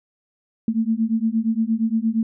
sine beating tone pair, 220 / 228.6 Hz, A3 / A#3, 0 / -34 cents, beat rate 8.6 Hz, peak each -21 / -21 dBFS, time 0.68-2.23 s, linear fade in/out 2 ms, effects none

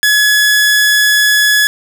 sawtooth tone, 1696 Hz, G#6, 36 cents sharp, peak -4 dBFS, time 0.03-1.67 s, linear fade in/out 0 ms, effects none

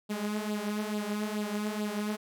sawtooth tone with flanger, 210 Hz, G#3, 19 cents sharp, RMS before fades -33 dBFS, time 0.09-2.17 s, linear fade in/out 20 ms, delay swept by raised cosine 0.24 to 5.64 ms, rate 2.3 Hz, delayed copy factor +0.65, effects none

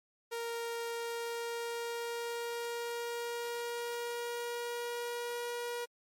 sawtooth tone with pitch glide, 466.2 to 478.8 Hz, A#4 to A#4, 0 to +46 cents, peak -32 dBFS, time 0.31-5.86 s, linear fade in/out 20 ms, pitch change +46 cents, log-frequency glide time 0.86-5.48 s, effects MP3 64 kbps

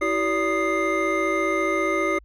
triangle tone cluster, 327.2 / 382 / 576 / 1236 / 2096 Hz, E4 / G4 / D5 / D#6 / C7, -13 / -45 / -34 / -12 / +2 cents, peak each -25 dBFS, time 0.01-2.19 s, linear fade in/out 10 ms, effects added 52 Hz sine -47 dBFS peak until 2.24 s

